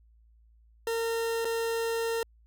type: tone with dropouts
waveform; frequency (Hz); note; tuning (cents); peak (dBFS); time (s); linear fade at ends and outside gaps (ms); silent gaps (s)
40% pulse; 457.9; A#4; -31; -27; 0.87-2.23; 2; 1.447-1.452
effects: added 56 Hz sine -57 dBFS peak until 2.46 s